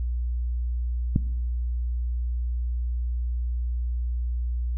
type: click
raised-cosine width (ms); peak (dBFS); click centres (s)
5; -7; 1.161
effects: noise-tail reverb RT60 1.0 s tail -18 dB re dry + added 60 Hz sine -24 dBFS peak until 4.77 s